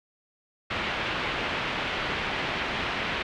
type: low-pass noise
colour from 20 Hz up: white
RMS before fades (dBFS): -30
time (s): 0.7-3.23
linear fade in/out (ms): 10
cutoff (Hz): 3000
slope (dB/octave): 24
effects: none